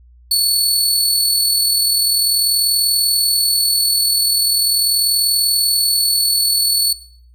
sawtooth tone with amplitude modulation, 4435 Hz, C#8, in tune, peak -8 dBFS, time 0.31-6.93 s, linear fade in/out 5 ms, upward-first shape sine, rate 40.4 Hz, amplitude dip 30%, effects noise-tail reverb RT60 0.6 s tail -18 dB re dry + added 60 Hz sine -43 dBFS peak until 7.34 s

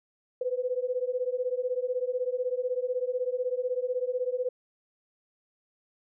sine beating tone pair, 493.9 / 509.9 Hz, B4 / C5, 0 / -45 cents, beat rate 16 Hz, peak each -30 dBFS, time 0.41-4.49 s, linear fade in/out 5 ms, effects none

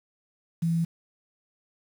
sine tone with quantisation, 166.5 Hz, E3, 18 cents sharp, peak -22 dBFS, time 0.62-0.85 s, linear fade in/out 10 ms, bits 8, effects none

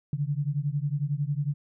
sine beating tone pair, 139.9 / 150.9 Hz, C#3 / D3, +16 / +47 cents, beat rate 11 Hz, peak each -28 / -29 dBFS, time 0.13-1.54 s, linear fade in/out 2 ms, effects none

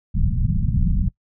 pink low-pass noise, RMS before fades -19 dBFS, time 0.14-1.09 s, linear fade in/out 10 ms, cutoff 200 Hz, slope 48 dB/octave, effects noise-tail reverb RT60 0.1 s tail -22 dB re dry

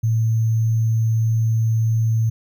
sine tone with sample-and-hold, 112.3 Hz, A2, 36 cents sharp, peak -15 dBFS, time 0.03-2.3 s, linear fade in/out 10 ms, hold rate 6300 Hz, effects none

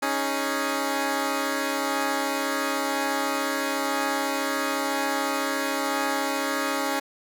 10% pulse chord, C# suspended second, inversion none, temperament equal, 277.2 / 311.1 / 415.3 Hz, C#4 / D#4 / G#4, 0 / 0 / 0 cents, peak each -18 / -22 / -24 dBFS, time 0.02-7 s, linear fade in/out 10 ms, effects none

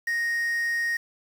triangle tone with quantisation, 1864.7 Hz, A#6, in tune, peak -22 dBFS, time 0.07-0.97 s, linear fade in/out 5 ms, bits 7, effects none

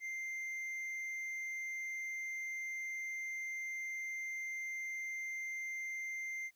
triangle tone with hard clipping, 2093 Hz, C7, in tune, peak -40 dBFS, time 0-6.51 s, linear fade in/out 50 ms, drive 7 dB, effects white hiss -75 dBFS RMS until 6.55 s

